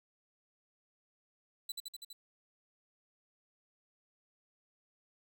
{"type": "tone with echo", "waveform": "sawtooth", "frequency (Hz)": 3983, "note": "B7", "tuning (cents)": 14, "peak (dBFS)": -34, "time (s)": [1.69, 1.72], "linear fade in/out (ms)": 5, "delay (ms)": 82, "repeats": 5, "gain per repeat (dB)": -2, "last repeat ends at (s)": 2.13, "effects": []}